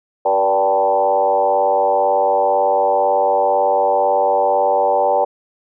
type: tone with frequency modulation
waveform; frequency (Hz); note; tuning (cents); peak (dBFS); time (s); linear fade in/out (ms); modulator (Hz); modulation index
sine; 680; F5; -46; -12; 0.25-5.25; 10; 98; 2.2
effects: none